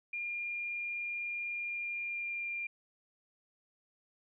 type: tone with pitch glide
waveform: sine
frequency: 2408 to 2391 Hz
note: D7 to D7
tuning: +43 to +30 cents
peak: -35 dBFS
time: 0.13-2.67 s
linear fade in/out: 5 ms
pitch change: -13 cents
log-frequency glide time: 1.58-2.52 s
effects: none